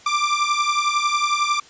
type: beating tone pair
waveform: sawtooth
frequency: 1174.7 / 1185.7 Hz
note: D6 / D6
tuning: 0 / +16 cents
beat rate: 11 Hz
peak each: -18 / -17 dBFS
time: 0.06-1.6 s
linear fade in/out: 5 ms
effects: white hiss -47 dBFS RMS until 1.69 s + resampled to 16000 Hz